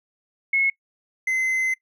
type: tone pair in turn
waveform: sine / triangle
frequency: 2180 / 2055 Hz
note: C#7 / C7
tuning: -29 / -32 cents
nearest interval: minor second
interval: 103 cents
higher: first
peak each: -17 / -18 dBFS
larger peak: first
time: 0.53-0.7 / 1.27-1.74 s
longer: second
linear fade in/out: 5 ms
effects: noise-tail reverb RT60 0.1 s tail -22 dB re dry